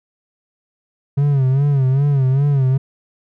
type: tone with vibrato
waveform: triangle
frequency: 137.1 Hz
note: C#3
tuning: 19 cents flat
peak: -10 dBFS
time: 1.17-2.78 s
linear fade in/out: 10 ms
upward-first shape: sine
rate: 2.5 Hz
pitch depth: 100 cents each way
effects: none

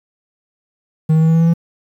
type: tone with pitch steps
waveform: triangle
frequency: 157.5 / 159.15 / 160.81 / 162.49 / 164.19 / 165.9 / 167.64 Hz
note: D#3 / D#3 / E3 / E3 / E3 / E3 / E3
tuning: +21 / +39 / -43 / -25 / -7 / +11 / +29 cents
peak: -7 dBFS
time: 1.09-1.538 s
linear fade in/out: 10 ms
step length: 64 ms
effects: 8-bit

